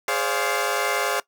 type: chord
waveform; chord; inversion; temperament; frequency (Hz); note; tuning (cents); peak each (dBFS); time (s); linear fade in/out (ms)
15% pulse; D half-diminished seventh; second; equal with one note detuned; 415.3 / 523.3 / 573.9 / 698.5; Ab4 / C5 / D5 / F5; 0 / 0 / -40 / 0; -21; 0.08-1.2; 2
effects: noise-tail reverb RT60 0.1 s tail -20 dB re dry